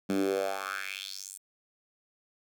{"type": "tone with high-pass filter sweep", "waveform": "10% pulse", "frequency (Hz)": 96.8, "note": "G2", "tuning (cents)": -21, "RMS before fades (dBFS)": -33, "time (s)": [0.09, 1.38], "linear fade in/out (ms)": 10, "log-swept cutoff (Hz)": [210, 9400], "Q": 3.9, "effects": []}